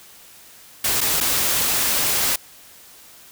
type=noise with dropouts; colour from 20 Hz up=white; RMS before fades=-20 dBFS; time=0.84-2.36 s; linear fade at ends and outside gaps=5 ms; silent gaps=1.007-1.012 / 1.204-1.209 s; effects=white hiss -46 dBFS RMS until 3.31 s